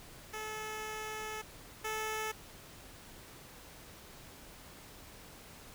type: tone pair in turn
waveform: 10% pulse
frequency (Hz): 432.2 / 435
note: A4 / A4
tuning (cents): -31 / -20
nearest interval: unison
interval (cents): 11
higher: second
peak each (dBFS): -31 / -27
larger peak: second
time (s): 0.33-1.42 / 1.84-2.32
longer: first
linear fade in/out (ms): 10
effects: pink hiss -53 dBFS RMS until 5.74 s